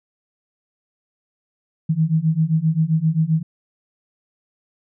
sine beating tone pair, 155.7 / 163.3 Hz, D#3 / E3, +2 / -16 cents, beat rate 7.6 Hz, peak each -19 / -18 dBFS, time 1.89-3.43 s, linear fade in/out 10 ms, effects none

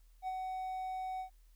triangle tone with ADSR envelope, 750 Hz, F#5, 23 cents sharp, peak -32 dBFS, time 0.22-1.3 s, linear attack 56 ms, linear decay 35 ms, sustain -3 dB, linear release 100 ms, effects added 40 Hz sine -59 dBFS peak until 1.55 s + white hiss -75 dBFS RMS until 1.55 s

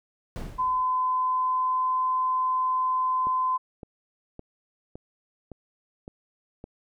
brown noise with exponential decay, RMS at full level -30 dBFS, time 0.36-1.01 s, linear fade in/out 0 ms, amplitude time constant 140 ms
sine tone with pitch glide, 1018 to 1025.1 Hz, C6 to C6, -48 to -36 cents, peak -22 dBFS, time 0.58-3.58 s, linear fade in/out 20 ms, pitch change +12 cents, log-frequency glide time 0.96-2.05 s
click train, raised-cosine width 2 ms, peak -26 dBFS, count 7, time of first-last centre 3.27-6.641 s, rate 1.78 Hz
effects none

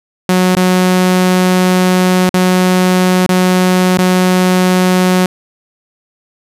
sawtooth tone with dropouts, 183.3 Hz, F#3, 16 cents flat, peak -4 dBFS, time 0.29-5.26 s, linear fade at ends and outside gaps 2 ms, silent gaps 0.551-0.567 / 2.293-2.341 / 3.264-3.291 / 3.975-3.986 s, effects resampled to 32000 Hz

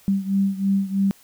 sine beating tone pair, 194.9 / 198 Hz, G3 / G3, -10 / +18 cents, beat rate 3.1 Hz, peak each -20 / -23 dBFS, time 0.08-1.11 s, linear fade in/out 0 ms, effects white hiss -53 dBFS RMS until 1.23 s

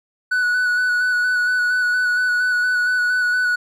triangle tone with vibrato, 1480 Hz, F#6, in tune, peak -14 dBFS, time 0.31-3.56 s, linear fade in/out 10 ms, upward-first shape square, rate 4.3 Hz, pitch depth 17 cents each way, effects none

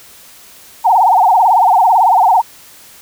sine tone with vibrato, 824 Hz, G#5, 14 cents flat, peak -6 dBFS, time 0.84-2.42 s, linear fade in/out 20 ms, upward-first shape sine, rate 18 Hz, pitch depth 230 cents each way, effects white hiss -40 dBFS RMS until 3.01 s

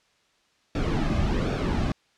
brown noise with flanger, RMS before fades -25 dBFS, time 0.75-1.92 s, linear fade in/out 2 ms, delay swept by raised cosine 0.99 to 2.19 ms, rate 1.3 Hz, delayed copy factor -0.6, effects white hiss -65 dBFS RMS until 2.17 s + low-pass 5000 Hz 12 dB/octave

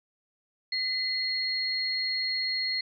sine tone pair together, 2036 / 4279 Hz, C7 / C8, -48 / +38 cents, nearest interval octave + minor second, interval 1286 cents, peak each -32 / -28 dBFS, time 0.72-2.81 s, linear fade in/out 5 ms, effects none

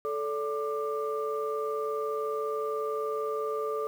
sine tone cluster, 437.3 / 577 / 1189 Hz, A4 / D5 / D6, -11 / -31 / +21 cents, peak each -30 / -36 / -34 dBFS, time 0.05-3.87 s, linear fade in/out 0 ms, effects tanh soft clip ceiling -20 dBFS + 9-bit

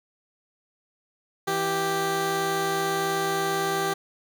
15% pulse tone pair together, 164.46 / 392 Hz, E3 / G4, -4 / 0 cents, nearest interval octave + minor third, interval 1504 cents, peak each -26 / -18 dBFS, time 1.47-3.94 s, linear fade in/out 10 ms, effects none

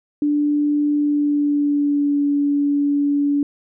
sine tone with pitch glide, 293.7 to 286.7 Hz, D4 to D4, 0 to -42 cents, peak -15 dBFS, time 0.22-3.43 s, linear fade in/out 2 ms, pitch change -42 cents, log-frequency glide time 0.93-2.24 s, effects none

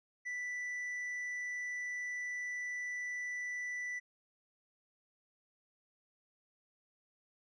triangle tone with tanh clipping, 1975.5 Hz, B6, in tune, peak -38 dBFS, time 0.25-4 s, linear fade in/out 20 ms, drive 8 dB, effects none

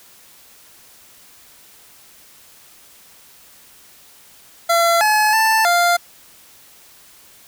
25% pulse tone with pitch steps, 679 / 853 / 884 / 697 Hz, F5 / G#5 / A5 / F5, -49 / +46 / +8 / -4 cents, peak -9 dBFS, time 4.69-5.97 s, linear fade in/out 10 ms, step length 320 ms, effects white hiss -47 dBFS RMS until 7.47 s

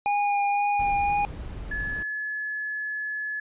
square tone with vibrato, 814 Hz, G#5, 35 cents flat, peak -22 dBFS, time 0.06-1.25 s, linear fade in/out 0 ms, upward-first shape sine, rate 2 Hz, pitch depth 12 cents each way
brown noise, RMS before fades -36 dBFS, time 0.79-2.03 s, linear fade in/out 5 ms
sine tone, 1710 Hz, A6, 50 cents flat, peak -28 dBFS, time 1.71-3.4 s, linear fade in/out 5 ms
effects resampled to 8000 Hz

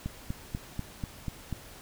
click train, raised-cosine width 5 ms, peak -20 dBFS, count 7, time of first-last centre 0.06-1.527 s, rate 4.09 Hz, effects pink hiss -49 dBFS RMS until 1.81 s

